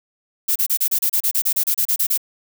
violet noise bursts, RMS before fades -18 dBFS, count 16, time 0.48-2.177 s, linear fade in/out 10 ms, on 77 ms, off 31 ms, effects none

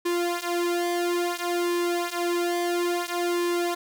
sawtooth tone with flanger, 348.6 Hz, F4, 3 cents flat, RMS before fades -26 dBFS, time 0.05-3.75 s, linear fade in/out 10 ms, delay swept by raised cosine 1.5 to 5 ms, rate 0.59 Hz, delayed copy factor -0.9, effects none

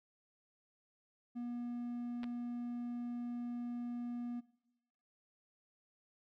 triangle tone, 240.7 Hz, B3, 44 cents flat, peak -37 dBFS, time 1.35-4.41 s, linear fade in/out 20 ms
clicks, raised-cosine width 0.3 ms, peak -32 dBFS, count 2, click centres 2.233 / 2.241 s
effects noise-tail reverb RT60 0.9 s tail -20 dB re dry

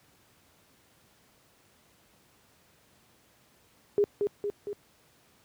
sine tone with echo, 409.3 Hz, G#4, 25 cents flat, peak -20 dBFS, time 3.98-4.04 s, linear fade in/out 0 ms, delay 230 ms, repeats 3, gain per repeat -4 dB, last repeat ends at 4.73 s, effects pink hiss -63 dBFS RMS until 5.44 s + high-pass 80 Hz 12 dB/octave

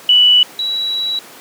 sine tone pair in turn, 2960 / 3906 Hz, F#7 / B7, 0 / -20 cents, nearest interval perfect fourth, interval 480 cents, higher second, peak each -6 / -16 dBFS, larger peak first, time 0.09-0.43 / 0.59-1.19 s, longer second, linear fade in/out 2 ms, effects pink hiss -37 dBFS RMS until 1.4 s + high-pass 300 Hz 12 dB/octave

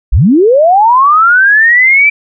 sine linear sweep, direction up, 31.88 to 2349 Hz, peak -3 dBFS, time 0.12-2.1 s, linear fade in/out 10 ms, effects none

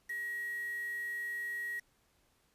sine tone with quantisation, 1900 Hz, A#6, 33 cents sharp, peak -36 dBFS, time 0.09-1.8 s, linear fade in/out 10 ms, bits 8, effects pink hiss -72 dBFS RMS until 2.54 s + resampled to 32000 Hz

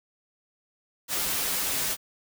white noise with comb filter, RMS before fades -28 dBFS, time 1.08-1.97 s, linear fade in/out 50 ms, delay 8.8 ms, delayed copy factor -0.6, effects none

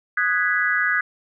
sine chord, G# minor seventh, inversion second, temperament equal, 1244.5 / 1480 / 1661.2 / 1975.5 Hz, D#6 / F#6 / G#6 / B6, 0 / 0 / 0 / 0 cents, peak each -27 / -23 / -21 / -25 dBFS, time 0.17-1.01 s, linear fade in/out 5 ms, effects none

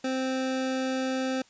25% pulse tone, 261.2 Hz, C4, 3 cents flat, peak -23 dBFS, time 0.04-1.42 s, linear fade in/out 5 ms, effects white hiss -59 dBFS RMS until 1.49 s + resampled to 16000 Hz

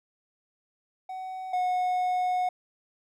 triangle tone pair in turn, 750 / 729.5 Hz, F#5 / F#5, +23 / -25 cents, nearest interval unison, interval 48 cents, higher first, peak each -32 / -22 dBFS, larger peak second, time 1.09-1.53 / 1.53-2.49 s, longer second, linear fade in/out 5 ms, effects none

